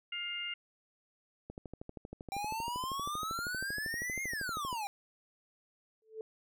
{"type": "harmonic tone", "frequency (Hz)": 704, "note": "F5", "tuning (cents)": 14, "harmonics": [2, 3, 4], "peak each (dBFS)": [-47, -41, -38], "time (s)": [0.12, 0.54], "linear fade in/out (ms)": 5}
{"type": "click train", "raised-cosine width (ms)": 2, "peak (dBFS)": -30, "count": 42, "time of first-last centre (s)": [1.5, 4.728], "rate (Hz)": 12.7}
{"type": "exponential two-way sweep", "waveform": "square", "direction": "up then down", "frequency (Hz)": [784, 2152, 784], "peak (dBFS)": -36, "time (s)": [2.32, 4.87], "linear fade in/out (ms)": 0, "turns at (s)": 4.23}
{"type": "tone with exponential growth", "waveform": "sine", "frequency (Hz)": 439.6, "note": "A4", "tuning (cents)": -2, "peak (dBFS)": -35, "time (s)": [6.02, 6.21], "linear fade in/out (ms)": 1, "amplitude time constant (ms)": 40}
{"effects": []}